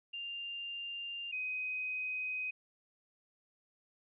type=tone pair in turn; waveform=sine; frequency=2794 / 2512 Hz; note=F7 / D#7; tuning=0 / +16 cents; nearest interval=major second; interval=184 cents; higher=first; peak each=-39 / -35 dBFS; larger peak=second; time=0.13-1.32 / 1.32-2.51 s; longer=neither; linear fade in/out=10 ms; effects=none